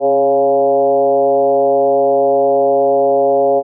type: tone with frequency modulation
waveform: sine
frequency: 554.4 Hz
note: C#5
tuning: in tune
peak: -9 dBFS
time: 0-3.63 s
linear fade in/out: 50 ms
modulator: 142 Hz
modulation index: 1.2
effects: none